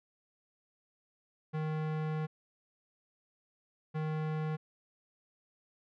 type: tone pair in turn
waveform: square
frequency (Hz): 155.56 / 155.56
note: D#3 / D#3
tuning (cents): 0 / 0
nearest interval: unison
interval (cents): 0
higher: neither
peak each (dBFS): -33 / -33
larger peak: neither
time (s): 1.53-2.27 / 3.94-4.57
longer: first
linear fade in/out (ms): 20
effects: low-pass 2000 Hz 12 dB/octave